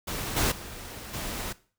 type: noise with level steps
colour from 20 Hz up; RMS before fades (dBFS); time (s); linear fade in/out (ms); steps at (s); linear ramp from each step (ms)
pink; -33 / -25 / -41 / -34; 0.07-1.53; 10; 0.36 / 0.51 / 1.13; 10
effects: noise-tail reverb RT60 0.4 s tail -18 dB re dry